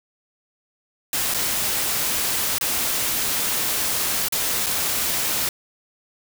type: noise with dropouts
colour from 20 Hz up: white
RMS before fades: -23 dBFS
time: 1.13-5.49 s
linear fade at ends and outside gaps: 2 ms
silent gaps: 1.34-1.345 / 2.584-2.61 / 4.285-4.323 / 4.662-4.666 s
effects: none